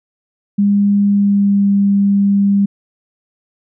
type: tone with pitch glide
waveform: sine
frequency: 202.2 to 199.76 Hz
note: G#3 to G3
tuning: -46 to +33 cents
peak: -9 dBFS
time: 0.58-2.66 s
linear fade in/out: 10 ms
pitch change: -21 cents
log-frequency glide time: 1.04-1.67 s
effects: none